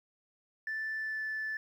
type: tone with pitch glide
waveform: sine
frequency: 1760 to 1748.9 Hz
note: A6 to A6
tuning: 0 to -11 cents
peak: -32 dBFS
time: 0.67-1.57 s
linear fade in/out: 2 ms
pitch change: -11 cents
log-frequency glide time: 0.97-1.22 s
effects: tanh soft clip ceiling -30 dBFS + 11-bit